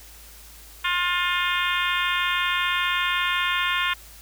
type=harmonic tone; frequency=354.7 Hz; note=F4; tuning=27 cents sharp; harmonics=3 / 4 / 5 / 6 / 7 / 8 / 9 / 10; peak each=-27 / -28 / -29 / -30 / -30 / -31 / -32 / -32 dBFS; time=0.84-3.94 s; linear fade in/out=10 ms; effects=added 54 Hz sine -47 dBFS peak until 4.21 s + white hiss -47 dBFS RMS until 4.21 s